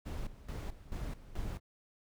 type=noise with tremolo; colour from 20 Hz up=brown; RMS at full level=-38 dBFS; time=0.05-1.6 s; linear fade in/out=20 ms; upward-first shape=square; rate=2.3 Hz; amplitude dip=80%; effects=none